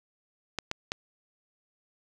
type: clicks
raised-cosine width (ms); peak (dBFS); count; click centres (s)
0.2; -13; 3; 0.587 / 0.714 / 0.919
effects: none